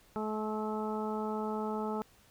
harmonic tone with a mistuned harmonic, 215 Hz, A3, 40 cents flat, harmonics 1 / 2 / 3 / 4 / 5 / 6, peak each -36 / -37 / -44 / -39 / -48 / -43 dBFS, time 0.16-2.02 s, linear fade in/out 0 ms, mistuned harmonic 6, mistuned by +18 cents, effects pink hiss -63 dBFS RMS until 2.3 s

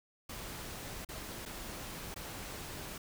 pink noise with dropouts, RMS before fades -44 dBFS, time 0.29-2.98 s, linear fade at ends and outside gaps 5 ms, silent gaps 1.049-1.088 / 1.454-1.459 / 2.143-2.16 s, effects none

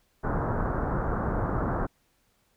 pink low-pass noise, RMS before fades -28 dBFS, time 0.23-1.87 s, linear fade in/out 20 ms, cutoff 1500 Hz, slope 48 dB/octave, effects pink hiss -69 dBFS RMS until 2.56 s

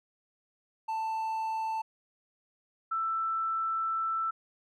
triangle / sine tone pair in turn, 886 / 1327.5 Hz, A5 / E6, +12 / +12 cents, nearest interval perfect fifth, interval 700 cents, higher second, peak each -28 dBFS, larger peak neither, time 0.88-1.82 / 2.91-4.31 s, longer second, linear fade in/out 10 ms, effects none

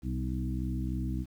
harmonic tone with a mistuned harmonic, 63.3 Hz, B1, 43 cents sharp, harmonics 1 / 2 / 3 / 4 / 5, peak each -33 / -36 / -38 / -39 / -40 dBFS, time 0.02-1.26 s, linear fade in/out 50 ms, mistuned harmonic 3, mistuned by +31 cents, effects 10-bit

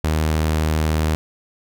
sawtooth tone, 78.1 Hz, D#2, 7 cents sharp, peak -13 dBFS, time 0.04-1.15 s, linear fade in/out 0 ms, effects none

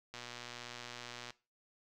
click train, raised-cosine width 0.2 ms, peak -28 dBFS, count 142, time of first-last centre 0.14-1.305 s, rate 121 Hz, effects noise-tail reverb RT60 0.3 s tail -19 dB re dry

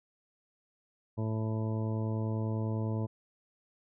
harmonic tone, 110 Hz, A2, in tune, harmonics 1 / 2 / 3 / 4 / 5 / 6 / 8 / 9, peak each -31 / -37 / -41 / -43 / -45 / -47 / -49 / -50 dBFS, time 1.17-3.07 s, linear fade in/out 20 ms, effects none

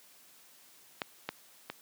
clicks, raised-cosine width 0.3 ms, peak -16 / -17 / -21 dBFS, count 3, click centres 1.018 / 1.29 / 1.7 s, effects white hiss -59 dBFS RMS until 1.81 s + high-pass 150 Hz 12 dB/octave

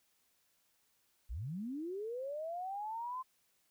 sine linear sweep, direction up, 42.92 to 1046.5 Hz, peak -38 dBFS, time 1.29-3.23 s, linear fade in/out 20 ms, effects white hiss -75 dBFS RMS until 3.7 s

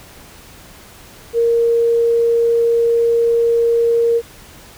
sine tone, 465.8 Hz, A#4, 1 cent flat, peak -11 dBFS, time 1.33-4.22 s, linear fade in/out 50 ms, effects pink hiss -41 dBFS RMS until 4.77 s

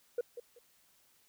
sine tone with echo, 480.9 Hz, B4, 46 cents flat, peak -27 dBFS, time 0.18-0.21 s, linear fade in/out 5 ms, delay 190 ms, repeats 2, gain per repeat -13 dB, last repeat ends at 0.59 s, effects tanh soft clip ceiling -28 dBFS + white hiss -68 dBFS RMS until 1.28 s

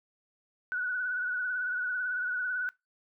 sine tone with vibrato, 1480 Hz, F#6, in tune, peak -29 dBFS, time 0.72-2.69 s, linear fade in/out 0 ms, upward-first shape triangle, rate 18 Hz, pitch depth 54 cents each way, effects noise-tail reverb RT60 0.2 s tail -22 dB re dry

